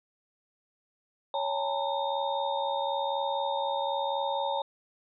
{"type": "tone cluster", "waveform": "sine", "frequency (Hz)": [557, 818, 899, 963, 3673], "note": ["C#5", "G#5", "A5", "B5", "A#7"], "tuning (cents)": [8, -26, 37, -44, -26], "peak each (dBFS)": [-32, -35, -31, -39, -39], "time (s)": [1.34, 4.62], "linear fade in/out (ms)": 2, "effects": []}